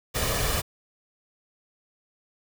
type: noise with comb filter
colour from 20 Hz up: pink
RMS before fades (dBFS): -26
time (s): 0.14-0.62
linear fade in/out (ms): 20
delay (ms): 1.7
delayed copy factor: +0.5
effects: none